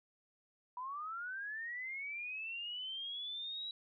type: linear sweep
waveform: sine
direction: up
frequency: 973 to 3904 Hz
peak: -40 dBFS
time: 0.77-3.71 s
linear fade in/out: 2 ms
effects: none